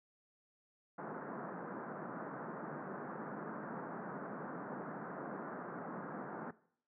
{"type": "band-pass noise", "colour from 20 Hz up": "pink", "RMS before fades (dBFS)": -45, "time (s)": [0.98, 6.51], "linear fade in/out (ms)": 5, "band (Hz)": [150, 1600], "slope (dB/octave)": 48, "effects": ["noise-tail reverb RT60 0.6 s tail -19 dB re dry"]}